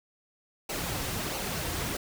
pink noise with flanger, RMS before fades -33 dBFS, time 0.69-1.97 s, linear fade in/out 5 ms, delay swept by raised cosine 0.57 to 4.97 ms, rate 1.5 Hz, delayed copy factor -0.5, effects none

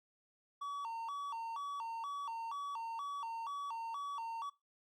triangle tone with vibrato, 1019 Hz, C6, 46 cents flat, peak -37 dBFS, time 0.61-4.5 s, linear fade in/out 10 ms, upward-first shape square, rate 2.1 Hz, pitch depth 190 cents each way, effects noise-tail reverb RT60 0.2 s tail -18 dB re dry + Opus 48 kbps

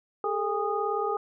sine tone cluster, 404.9 / 443.2 / 811 / 1237 Hz, G#4 / A4 / G#5 / D#6, -44 / +13 / -41 / -10 cents, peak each -31 dBFS, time 0.24-1.17 s, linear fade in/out 2 ms, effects none

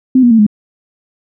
sine tone with pitch steps, 258.4 / 241.1 / 225 / 209.9 Hz, C4 / B3 / A3 / G#3, -21 / -41 / +39 / +19 cents, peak -4 dBFS, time 0.15-0.466 s, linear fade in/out 5 ms, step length 79 ms, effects none

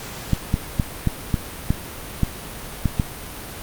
clicks, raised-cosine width 5 ms, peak -5 dBFS, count 9, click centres 0.333 / 0.541 / 0.798 / 1.073 / 1.342 / 1.705 / 2.233 / 2.857 / 2.998 s, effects pink hiss -34 dBFS RMS until 3.62 s + Opus 48 kbps

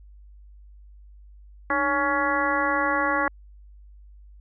harmonic tone with a mistuned harmonic, 280.2 Hz, C#4, 19 cents sharp, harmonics 1 / 2 / 3 / 4 / 5 / 6 / 7, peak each -30 / -29 / -29 / -26 / -29 / -28 / -30 dBFS, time 1.7-3.28 s, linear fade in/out 2 ms, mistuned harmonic 1, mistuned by +130 cents, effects added 50 Hz sine -45 dBFS peak until 4.4 s

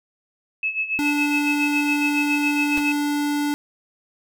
sine tone with tremolo, 2595 Hz, E7, 28 cents flat, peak -19 dBFS, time 0.63-2.92 s, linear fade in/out 2 ms, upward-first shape sine, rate 7.2 Hz, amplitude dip 75%
square tone, 291.8 Hz, D4, 11 cents flat, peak -21 dBFS, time 0.99-3.54 s, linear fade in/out 0 ms
pink noise with exponential decay, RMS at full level -28 dBFS, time 2.77-2.86 s, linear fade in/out 0 ms, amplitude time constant 18 ms
effects none

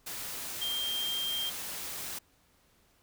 sine tone in noise, 3186 Hz, G7, 27 cents sharp, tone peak -31 dBFS, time 0.61-1.5 s, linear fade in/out 10 ms, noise white, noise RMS -39 dBFS, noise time 0.06-2.19 s, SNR +5 dB, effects pink hiss -67 dBFS RMS until 3.02 s

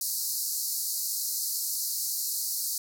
white band-pass noise, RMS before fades -31 dBFS, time 0.01-2.78 s, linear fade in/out 2 ms, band 4200 to 16000 Hz, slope 96 dB/octave, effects none

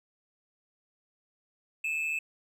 triangle tone pair together, 2469 / 2622 Hz, D#7 / E7, -14 / -10 cents, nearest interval minor second, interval 104 cents, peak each -35 / -28 dBFS, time 1.84-2.19 s, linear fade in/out 5 ms, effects none

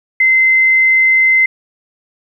sine tone, 2066 Hz, C7, 22 cents flat, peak -7 dBFS, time 0.2-1.46 s, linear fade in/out 5 ms, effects 8-bit

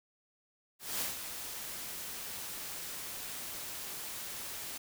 white noise with ADSR envelope, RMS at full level -34 dBFS, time 0.79-4.78 s, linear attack 210 ms, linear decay 150 ms, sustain -8 dB, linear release 8 ms, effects none

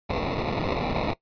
white noise with sample-and-hold, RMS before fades -27 dBFS, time 0.09-1.14 s, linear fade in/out 10 ms, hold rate 1575 Hz, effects noise-tail reverb RT60 0.1 s tail -20 dB re dry + resampled to 11025 Hz

